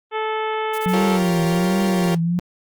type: harmonic tone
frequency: 436.2 Hz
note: A4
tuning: 15 cents flat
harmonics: 1 / 2 / 3 / 4 / 5 / 6 / 7 / 8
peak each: -24 / -25 / -29 / -34 / -33 / -40 / -38 / -42 dBFS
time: 0.11-1.2 s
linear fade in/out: 50 ms
type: noise bursts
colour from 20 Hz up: blue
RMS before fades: -35 dBFS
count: 3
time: 0.73-0.935 s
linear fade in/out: 10 ms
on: 55 ms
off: 20 ms
type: tone with vibrato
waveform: sine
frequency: 180 Hz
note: F#3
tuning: 47 cents flat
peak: -17 dBFS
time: 0.86-2.39 s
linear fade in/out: 0 ms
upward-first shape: triangle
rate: 1.3 Hz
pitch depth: 150 cents each way
type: chord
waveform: 30% pulse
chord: G half-diminished seventh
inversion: third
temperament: equal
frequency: 349.2 / 392 / 466.2 / 554.4 Hz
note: F4 / G4 / Bb4 / Db5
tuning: 0 / 0 / 0 / 0 cents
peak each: -22 / -24 / -26 / -27 dBFS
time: 0.93-2.15 s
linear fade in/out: 5 ms
effects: Opus 32 kbps